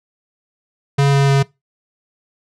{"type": "tone with pitch steps", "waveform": "square", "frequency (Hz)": [140, 139.03, 138.07], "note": ["C#3", "C#3", "C#3"], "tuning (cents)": [18, 5, -7], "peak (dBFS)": -11, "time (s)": [0.98, 1.43], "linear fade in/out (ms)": 10, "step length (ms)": 150, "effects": ["noise-tail reverb RT60 0.2 s tail -21 dB re dry", "low-pass 7000 Hz 12 dB/octave"]}